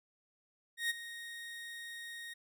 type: tone with ADSR envelope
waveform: 30% pulse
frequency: 1864.7 Hz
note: A#6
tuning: in tune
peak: -27 dBFS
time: 0.77-2.34 s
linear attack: 130 ms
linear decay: 21 ms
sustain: -14 dB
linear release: 12 ms
effects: none